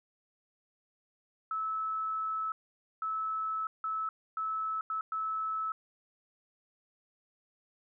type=tone bursts at uneven times; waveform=sine; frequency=1303 Hz; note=E6; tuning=20 cents flat; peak=-31 dBFS; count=6; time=1.51-2.52 / 3.02-3.67 / 3.84-4.09 / 4.37-4.81 / 4.9-5.01 / 5.12-5.72 s; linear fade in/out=2 ms; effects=none